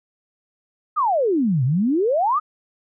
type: exponential two-way sweep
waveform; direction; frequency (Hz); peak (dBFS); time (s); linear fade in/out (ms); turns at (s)
sine; down then up; 1300 to 120 to 1300; -16; 0.96-2.4; 20; 1.64
effects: none